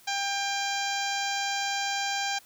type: harmonic tone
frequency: 796 Hz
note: G5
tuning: 26 cents sharp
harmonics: 1 / 2 / 3 / 4 / 5 / 6 / 7 / 8 / 9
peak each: -31 / -34 / -36 / -37 / -38 / -39 / -39 / -40 / -41 dBFS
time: 0.07-2.39 s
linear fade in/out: 10 ms
effects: white hiss -56 dBFS RMS until 2.45 s